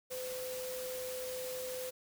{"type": "tone in noise", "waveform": "sine", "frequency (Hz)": 509, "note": "C5", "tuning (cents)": -48, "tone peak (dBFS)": -39, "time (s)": [0.1, 1.91], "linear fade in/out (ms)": 20, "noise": "white", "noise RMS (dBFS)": -45, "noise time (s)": [0.1, 1.91], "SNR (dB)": 3, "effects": []}